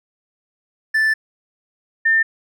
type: tone pair in turn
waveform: triangle / sine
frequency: 1760 / 1799.1 Hz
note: A6 / A6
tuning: 0 / +38 cents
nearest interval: unison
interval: 38 cents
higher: second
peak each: -12 / -12 dBFS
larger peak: neither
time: 0.94-1.14 / 2.05-2.23 s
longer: first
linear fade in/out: 10 ms
effects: none